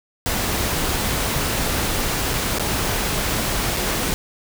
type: noise with dropouts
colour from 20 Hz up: pink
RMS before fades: -22 dBFS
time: 0.26-4.14 s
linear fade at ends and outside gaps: 0 ms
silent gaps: 2.335-2.339 / 2.585-2.596 / 3.766-3.77 s
effects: none